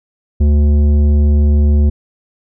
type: tone with tanh clipping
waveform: sine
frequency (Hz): 73.42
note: D2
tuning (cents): 0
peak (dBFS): -9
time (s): 0.4-1.9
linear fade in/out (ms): 10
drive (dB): 11
effects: none